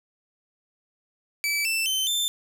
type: tone with pitch steps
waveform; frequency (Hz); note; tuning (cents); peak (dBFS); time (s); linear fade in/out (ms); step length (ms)
sawtooth; 2306 / 2664 / 3078 / 3556; D7 / E7 / G7 / A7; -32 / +18 / -32 / +18; -20; 1.44-2.28; 0; 210
effects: none